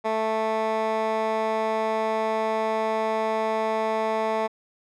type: tone with band-pass filter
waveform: 15% pulse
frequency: 220 Hz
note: A3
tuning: in tune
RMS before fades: -25 dBFS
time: 0.04-4.48 s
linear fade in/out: 20 ms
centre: 880 Hz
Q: 1
effects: none